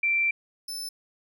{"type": "tone pair in turn", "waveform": ["sine", "sawtooth"], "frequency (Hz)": [2349, 5273], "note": ["D7", "E8"], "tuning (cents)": [0, 0], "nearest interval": "octave + major second", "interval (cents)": 1400, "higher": "second", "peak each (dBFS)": [-21, -30], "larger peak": "first", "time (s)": [[0.03, 0.31], [0.68, 0.89]], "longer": "first", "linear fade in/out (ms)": 5, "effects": []}